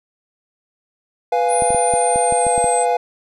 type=chord; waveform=triangle; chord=F diminished; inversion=second; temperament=equal; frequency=493.9 / 698.5 / 830.6 Hz; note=Cb5 / F5 / Ab5; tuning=0 / 0 / 0 cents; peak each=-17 / -16 / -18 dBFS; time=1.32-2.97 s; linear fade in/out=5 ms
type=linear sweep; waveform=sine; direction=down; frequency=9500 to 8120 Hz; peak=-21 dBFS; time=1.48-2.86 s; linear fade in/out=50 ms
type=clicks; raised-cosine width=3 ms; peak=-15 dBFS; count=9; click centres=1.622 / 1.705 / 1.747 / 1.938 / 2.159 / 2.324 / 2.467 / 2.579 / 2.643 s
effects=none